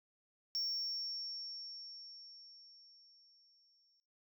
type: tone with exponential decay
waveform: sine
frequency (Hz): 5480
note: F8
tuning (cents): -34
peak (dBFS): -32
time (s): 0.55-4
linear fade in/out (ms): 0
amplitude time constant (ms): 750
effects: noise-tail reverb RT60 0.3 s tail -18 dB re dry + tanh soft clip ceiling -33 dBFS